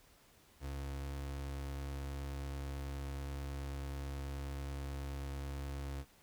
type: tone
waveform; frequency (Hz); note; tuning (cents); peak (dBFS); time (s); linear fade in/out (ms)
35% pulse; 69.3; C#2; 0; -38; 0.6-6.05; 50
effects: pink hiss -65 dBFS RMS until 6.22 s